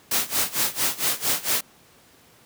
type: noise with tremolo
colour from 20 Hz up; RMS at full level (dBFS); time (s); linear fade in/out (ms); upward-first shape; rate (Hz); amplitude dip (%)
white; -21; 0.11-1.61; 5; sine; 4.4; 90
effects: pink hiss -54 dBFS RMS until 2.45 s + high-pass 100 Hz 12 dB/octave